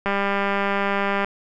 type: click train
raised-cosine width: 0.5 ms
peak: -8 dBFS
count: 237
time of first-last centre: 0.06-1.246 s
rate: 199 Hz
effects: none